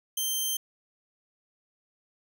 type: tone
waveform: 10% pulse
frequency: 3136 Hz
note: G7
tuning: in tune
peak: -19 dBFS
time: 0.17-0.57 s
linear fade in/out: 5 ms
effects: 10-bit